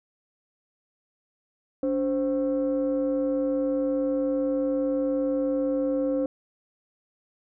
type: tone pair together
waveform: sine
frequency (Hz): 285.8 / 523.3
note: D4 / C5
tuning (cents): -47 / 0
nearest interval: minor seventh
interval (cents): 1047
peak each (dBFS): -24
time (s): 1.83-6.26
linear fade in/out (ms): 2
effects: tanh soft clip ceiling -18 dBFS